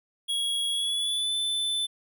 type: tone with pitch glide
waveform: square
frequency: 3322 to 3520 Hz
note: G#7 to A7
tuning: 0 to 0 cents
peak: -26 dBFS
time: 0.28-1.87 s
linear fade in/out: 20 ms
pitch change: +100 cents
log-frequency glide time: 0.7-1.34 s
effects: none